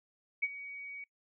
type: tone with ADSR envelope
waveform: sine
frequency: 2255 Hz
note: C#7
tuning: 29 cents sharp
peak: -26 dBFS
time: 0.42-1.04 s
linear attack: 14 ms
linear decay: 38 ms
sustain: -16 dB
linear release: 3 ms
effects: noise-tail reverb RT60 0.1 s tail -21 dB re dry